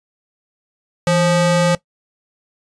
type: ring-modulated tone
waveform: square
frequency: 349.2 Hz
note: F4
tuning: in tune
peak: -10 dBFS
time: 1.07-1.75 s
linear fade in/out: 2 ms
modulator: 183 Hz
effects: noise-tail reverb RT60 0.1 s tail -19 dB re dry + resampled to 22050 Hz